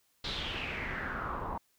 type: noise with low-pass filter sweep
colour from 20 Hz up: pink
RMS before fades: -37 dBFS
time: 0.24-1.58 s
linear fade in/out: 5 ms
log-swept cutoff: 4100 to 900 Hz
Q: 5
effects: white hiss -72 dBFS RMS until 1.78 s